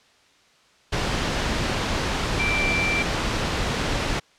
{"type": "tone in noise", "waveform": "sine", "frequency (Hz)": 2349, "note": "D7", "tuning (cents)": 0, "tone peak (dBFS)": -22, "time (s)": [2.39, 3.03], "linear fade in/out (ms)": 10, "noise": "pink", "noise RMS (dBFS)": -24, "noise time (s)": [0.92, 4.2], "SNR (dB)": -1, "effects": ["white hiss -57 dBFS RMS until 4.38 s", "low-pass 5000 Hz 12 dB/octave"]}